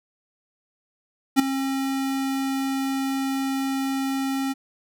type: tone with ADSR envelope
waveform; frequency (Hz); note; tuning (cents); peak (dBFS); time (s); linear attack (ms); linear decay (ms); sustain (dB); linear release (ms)
square; 269.6; C#4; -48; -11; 1.36-4.54; 34; 8; -13; 25
effects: none

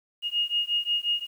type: beating tone pair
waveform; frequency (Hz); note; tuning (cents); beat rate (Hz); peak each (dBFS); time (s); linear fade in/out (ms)
sine; 2855 / 2860.6; F7 / F7; +37 / +41; 5.6; -27; 0.22-1.27; 50
effects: 9-bit

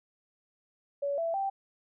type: tone with pitch steps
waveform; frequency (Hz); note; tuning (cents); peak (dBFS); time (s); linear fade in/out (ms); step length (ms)
sine; 566 / 665.4 / 782.2; C#5 / E5 / G5; +36 / +16 / -4; -28; 1.02-1.5; 10; 160
effects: none

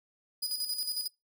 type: tone with tremolo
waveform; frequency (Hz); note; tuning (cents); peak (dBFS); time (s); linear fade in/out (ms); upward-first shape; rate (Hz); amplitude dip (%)
sawtooth; 4944; D#8; -12; -27; 0.42-1.08; 10; square; 11; 55
effects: noise-tail reverb RT60 0.2 s tail -23 dB re dry

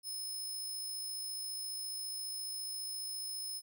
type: tone with amplitude modulation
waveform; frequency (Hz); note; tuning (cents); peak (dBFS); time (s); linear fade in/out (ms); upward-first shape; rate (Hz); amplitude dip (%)
15% pulse; 5200; E8; -24; -32; 0.03-3.62; 50; sine; 54.6; 30
effects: none

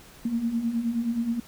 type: beating tone pair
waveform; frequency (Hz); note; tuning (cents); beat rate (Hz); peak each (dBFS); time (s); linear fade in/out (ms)
sine; 225.6 / 235.1; A3 / A#3; +44 / +15; 9.5; -31 / -25; 0.25-1.4; 5
effects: pink hiss -50 dBFS RMS until 1.47 s

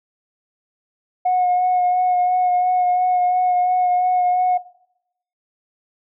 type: tone with vibrato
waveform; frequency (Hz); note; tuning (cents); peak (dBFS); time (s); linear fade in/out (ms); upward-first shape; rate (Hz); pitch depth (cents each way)
sine; 726; F#5; -33; -13; 1.25-4.58; 10; sine; 2.9; 17
effects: noise-tail reverb RT60 0.8 s tail -19 dB re dry + tanh soft clip ceiling -11 dBFS

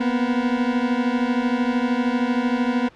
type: beating tone pair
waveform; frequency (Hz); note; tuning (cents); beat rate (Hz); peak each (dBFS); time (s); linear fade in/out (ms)
40% pulse; 238.8 / 251.8; A#3 / B3; +42 / +34; 13; -21; 0-2.89; 10
effects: pink hiss -50 dBFS RMS until 2.95 s + low-pass 3000 Hz 12 dB/octave

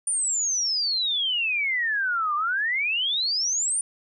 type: exponential two-way sweep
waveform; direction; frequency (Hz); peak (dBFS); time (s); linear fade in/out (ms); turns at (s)
sine; down then up; 9397 to 1166 to 9397; -22; 0.07-3.81; 2; 2.35
effects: none

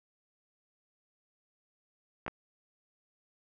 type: clicks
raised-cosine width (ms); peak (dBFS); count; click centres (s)
0.5; -21; 2; 2.264 / 2.28
effects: none

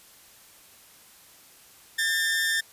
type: tone pair together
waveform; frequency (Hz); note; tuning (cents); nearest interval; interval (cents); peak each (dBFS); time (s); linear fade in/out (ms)
sawtooth; 1631.6 / 1796; G#6 / A6; -31 / +35; major second; 166; -29 / -20; 1.98-2.61; 10
effects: white hiss -53 dBFS RMS until 2.72 s + resampled to 32000 Hz

